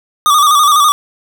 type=tone with vibrato; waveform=square; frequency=1188 Hz; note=D6; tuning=20 cents sharp; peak=-7 dBFS; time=0.26-0.92 s; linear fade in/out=0 ms; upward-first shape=square; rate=12 Hz; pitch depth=59 cents each way; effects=none